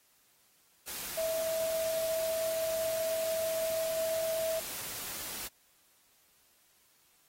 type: tone in noise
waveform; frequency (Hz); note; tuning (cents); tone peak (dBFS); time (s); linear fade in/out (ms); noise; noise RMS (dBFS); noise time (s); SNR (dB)
sine; 648; E5; -30; -30; 1.17-4.6; 10; white; -40; 0.87-5.48; +7
effects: white hiss -67 dBFS RMS until 7.28 s + AAC 48 kbps